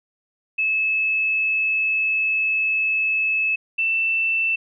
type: tone pair in turn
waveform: sine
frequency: 2600 / 2667 Hz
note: E7 / E7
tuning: -24 / +20 cents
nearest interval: unison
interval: 44 cents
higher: second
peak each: -18 dBFS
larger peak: neither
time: 0.58-3.56 / 3.78-4.56 s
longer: first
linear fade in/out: 10 ms
effects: none